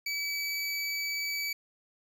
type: tone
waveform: 25% pulse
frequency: 2291 Hz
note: D7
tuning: 44 cents flat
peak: -27 dBFS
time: 0.06-1.53 s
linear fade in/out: 5 ms
effects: none

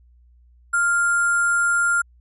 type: tone with sample-and-hold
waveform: sine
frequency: 1396.9 Hz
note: F6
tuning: in tune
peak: -16 dBFS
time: 0.73-2.02 s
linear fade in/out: 10 ms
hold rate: 8820 Hz
effects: added 60 Hz sine -50 dBFS peak until 2.2 s + resampled to 32000 Hz

